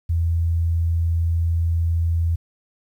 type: tone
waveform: sine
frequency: 83.5 Hz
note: E2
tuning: 23 cents sharp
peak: -17 dBFS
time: 0.09-2.36 s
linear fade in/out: 10 ms
effects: 9-bit